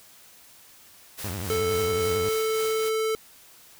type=noise with tremolo; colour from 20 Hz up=white; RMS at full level=-36 dBFS; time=1.17-2.9 s; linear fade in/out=20 ms; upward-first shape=sine; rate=3.6 Hz; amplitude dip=45%
type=tone with vibrato; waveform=sawtooth; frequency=93.7 Hz; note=F#2; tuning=22 cents sharp; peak=-27 dBFS; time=1.24-2.29 s; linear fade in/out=0 ms; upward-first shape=sine; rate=11 Hz; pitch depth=200 cents each way
type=tone; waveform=square; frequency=440 Hz; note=A4; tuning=in tune; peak=-24 dBFS; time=1.5-3.15 s; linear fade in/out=0 ms
effects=white hiss -52 dBFS RMS until 3.79 s